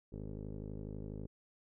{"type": "tone with low-pass filter", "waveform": "15% pulse", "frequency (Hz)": 52.1, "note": "G#1", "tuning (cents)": 6, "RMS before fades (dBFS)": -44, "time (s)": [0.12, 1.27], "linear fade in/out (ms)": 10, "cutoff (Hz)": 370, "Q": 5.4, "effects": []}